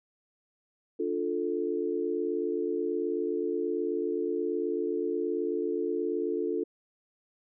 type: chord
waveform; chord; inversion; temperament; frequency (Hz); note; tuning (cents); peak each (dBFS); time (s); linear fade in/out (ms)
sine; D minor; none; just; 293.7 / 352.4 / 440.5; D4 / F4 / A4; 0 / +16 / +2; -34 / -31 / -31; 0.99-6.64; 10
effects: none